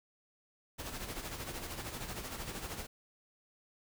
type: noise with tremolo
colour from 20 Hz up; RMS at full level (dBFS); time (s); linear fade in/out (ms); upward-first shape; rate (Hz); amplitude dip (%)
pink; -40; 0.78-2.87; 20; sine; 13; 55
effects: none